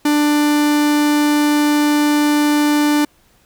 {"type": "tone", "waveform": "45% pulse", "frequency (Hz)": 295.7, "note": "D4", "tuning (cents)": 12, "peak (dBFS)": -12, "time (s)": [0.05, 3.05], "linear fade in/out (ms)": 5, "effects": ["pink hiss -55 dBFS RMS until 3.45 s"]}